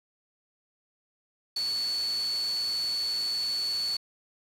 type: tone in noise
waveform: sine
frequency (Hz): 4444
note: C#8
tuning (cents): +4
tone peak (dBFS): -27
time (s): 1.56-3.97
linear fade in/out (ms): 5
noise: white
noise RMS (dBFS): -41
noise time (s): 1.56-3.97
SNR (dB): +11
effects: low-pass 11000 Hz 12 dB/octave